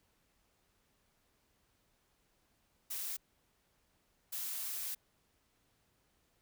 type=noise bursts at uneven times; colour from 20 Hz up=blue; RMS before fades=-40 dBFS; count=2; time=2.9-3.17 / 4.32-4.95 s; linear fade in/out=10 ms; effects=pink hiss -75 dBFS RMS until 6.41 s